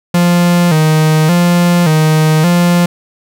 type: tone with vibrato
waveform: 45% pulse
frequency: 165 Hz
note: E3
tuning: 2 cents sharp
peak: -7 dBFS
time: 0.14-2.86 s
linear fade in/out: 5 ms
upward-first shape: square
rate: 0.87 Hz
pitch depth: 97 cents each way
effects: none